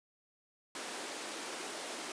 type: high-pass noise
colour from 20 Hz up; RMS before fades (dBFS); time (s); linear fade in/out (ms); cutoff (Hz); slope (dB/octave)
pink; -42; 0.75-2.12; 2; 280; 24
effects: resampled to 22050 Hz